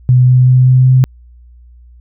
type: tone with pitch steps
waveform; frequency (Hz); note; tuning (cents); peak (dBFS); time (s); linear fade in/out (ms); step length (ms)
sine; 126 / 126.8 / 127.61 / 128.42 / 129.24; B2 / B2 / C3 / C3 / C3; +35 / +46 / -43 / -32 / -21; -4; 0.09-1.04; 0; 190
effects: added 60 Hz sine -37 dBFS peak until 2 s